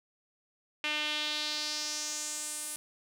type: tone with band-pass filter sweep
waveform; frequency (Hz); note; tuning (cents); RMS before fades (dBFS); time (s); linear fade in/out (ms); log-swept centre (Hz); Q
sawtooth; 301.2; D4; +44; -35; 0.84-2.76; 0; 2700 to 10000; 2.8
effects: none